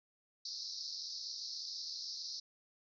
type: band-pass noise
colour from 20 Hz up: white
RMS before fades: -44 dBFS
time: 0.45-2.4 s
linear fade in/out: 5 ms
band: 4100 to 5600 Hz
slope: 96 dB/octave
effects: none